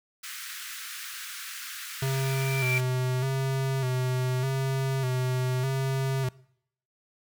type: high-pass noise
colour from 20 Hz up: pink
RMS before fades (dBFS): -39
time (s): 0.23-2.81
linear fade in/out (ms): 10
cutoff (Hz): 1300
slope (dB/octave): 48
type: tone with exponential growth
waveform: sine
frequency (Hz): 2349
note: D7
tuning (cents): 0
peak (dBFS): -24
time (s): 1.76-2.78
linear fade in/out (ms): 1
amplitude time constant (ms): 220
type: tone with vibrato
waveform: square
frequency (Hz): 130.81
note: C3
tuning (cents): 0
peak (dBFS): -26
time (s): 2.02-6.29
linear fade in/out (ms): 5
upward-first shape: square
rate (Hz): 0.83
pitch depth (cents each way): 44
effects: noise-tail reverb RT60 0.7 s tail -23 dB re dry